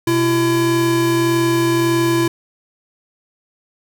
square tone pair together, 126.23 / 337 Hz, B2 / E4, +38 / +38 cents, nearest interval octave + perfect fourth, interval 1700 cents, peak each -22 / -15 dBFS, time 0.07-2.28 s, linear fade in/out 5 ms, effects none

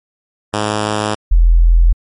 5% pulse / sine tone pair in turn, 105.9 / 42.1 Hz, G#2 / E1, +34 / +37 cents, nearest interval octave + major third, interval 1597 cents, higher first, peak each -4 / -5 dBFS, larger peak first, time 0.53-1.15 / 1.31-1.93 s, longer neither, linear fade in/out 10 ms, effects MP3 48 kbps

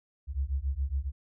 sine beating tone pair, 64.9 / 72.1 Hz, C2 / D2, -13 / -31 cents, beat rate 7.2 Hz, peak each -31 dBFS, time 0.27-1.12 s, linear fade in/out 50 ms, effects none

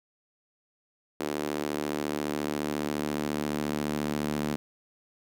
sawtooth tone with high-pass filter sweep, 74.4 Hz, D2, 23 cents sharp, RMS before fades -31 dBFS, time 1.2-4.56 s, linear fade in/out 0 ms, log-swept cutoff 330 to 220 Hz, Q 1.8, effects none

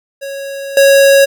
square tone with level steps, 552 Hz, C#5, 7 cents flat, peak -22 / -5 dBFS, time 0.21-1.26 s, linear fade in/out 20 ms, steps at 0.77 s, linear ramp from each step 2 ms, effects none

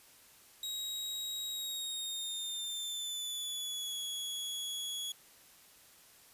sawtooth tone with pitch glide, 3811 to 3356 Hz, A#7 to G#7, +38 to +17 cents, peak -34 dBFS, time 0.63-5.12 s, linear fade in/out 2 ms, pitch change -221 cents, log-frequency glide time 1.51-4 s, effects white hiss -60 dBFS RMS until 6.33 s + resampled to 32000 Hz

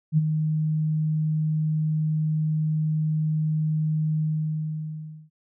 sine tone with ADSR envelope, 155.3 Hz, D#3, 3 cents flat, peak -14 dBFS, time 0.12-5.3 s, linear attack 55 ms, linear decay 28 ms, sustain -7 dB, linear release 1100 ms, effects none

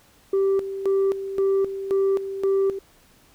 sine tone with tremolo, 389.9 Hz, G4, 9 cents flat, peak -15 dBFS, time 0.33-2.79 s, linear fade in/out 5 ms, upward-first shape square, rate 1.9 Hz, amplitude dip 75%, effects tanh soft clip ceiling -16 dBFS + pink hiss -56 dBFS RMS until 3.34 s

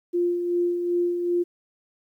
sine tone with tremolo, 349.9 Hz, F4, 3 cents sharp, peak -19 dBFS, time 0.13-1.44 s, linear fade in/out 20 ms, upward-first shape sine, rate 2.6 Hz, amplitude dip 45%, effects 10-bit

